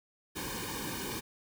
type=noise with comb filter; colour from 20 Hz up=pink; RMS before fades=-38 dBFS; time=0.35-1.21 s; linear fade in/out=20 ms; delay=1.5 ms; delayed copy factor=-0.9; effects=none